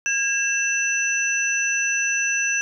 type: tone cluster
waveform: sine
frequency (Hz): 1629 / 2680 / 5960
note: G#6 / E7 / F#8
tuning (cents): -34 / +28 / +12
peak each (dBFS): -24 / -23 / -25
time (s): 0.06-2.61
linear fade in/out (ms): 0
effects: none